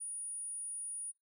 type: tone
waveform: sine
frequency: 9630 Hz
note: D9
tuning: 42 cents sharp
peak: -39 dBFS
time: 0-1.12 s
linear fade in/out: 20 ms
effects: noise-tail reverb RT60 0.2 s tail -23 dB re dry